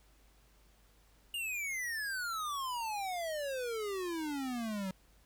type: exponential sweep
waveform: square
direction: down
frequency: 2867 to 185 Hz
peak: -36 dBFS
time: 1.34-4.91 s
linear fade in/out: 2 ms
effects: added 50 Hz sine -64 dBFS peak until 5.25 s + pink hiss -68 dBFS RMS until 5.25 s